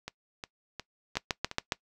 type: two click trains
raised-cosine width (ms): 0.2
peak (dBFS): -10 / -20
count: 5 / 5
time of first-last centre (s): 1.17-1.722 / 0.08-1.514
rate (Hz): 7.25 / 2.79
effects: noise-tail reverb RT60 0.1 s tail -21 dB re dry